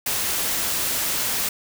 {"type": "noise", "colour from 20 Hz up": "white", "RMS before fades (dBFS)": -24, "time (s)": [0.06, 1.49], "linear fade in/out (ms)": 5, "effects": []}